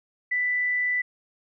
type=tone; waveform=sine; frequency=1984 Hz; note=B6; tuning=7 cents sharp; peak=-22 dBFS; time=0.31-1.02 s; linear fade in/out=10 ms; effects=none